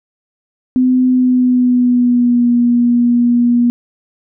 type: tone with pitch glide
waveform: sine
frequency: 254.3 to 240.3 Hz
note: C4 to B3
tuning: -49 to -47 cents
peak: -8 dBFS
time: 0.76-3.7 s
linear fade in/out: 0 ms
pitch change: -98 cents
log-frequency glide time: 1.08-2.49 s
effects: none